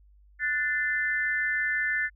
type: tone with amplitude modulation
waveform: sine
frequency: 1767 Hz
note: A6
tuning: 7 cents sharp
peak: -20 dBFS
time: 0.39-2.1 s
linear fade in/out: 50 ms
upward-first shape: sine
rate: 294 Hz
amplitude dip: 100%
effects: added 50 Hz sine -54 dBFS peak until 2.15 s